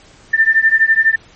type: beating tone pair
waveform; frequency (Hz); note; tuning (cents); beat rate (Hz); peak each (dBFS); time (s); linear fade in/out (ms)
sine; 1782 / 1794; A6 / A6; +22 / +33; 12; -12; 0.33-1.16; 10
effects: pink hiss -45 dBFS RMS until 1.35 s + MP3 32 kbps